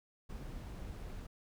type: noise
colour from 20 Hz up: brown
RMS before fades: -45 dBFS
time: 0.29-1.27 s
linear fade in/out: 10 ms
effects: none